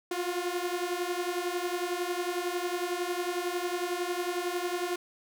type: beating tone pair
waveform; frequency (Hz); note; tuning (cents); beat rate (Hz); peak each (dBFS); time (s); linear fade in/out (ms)
sawtooth; 349.2 / 360.2; F4 / F#4; 0 / -46; 11; -29; 0.11-4.96; 5
effects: none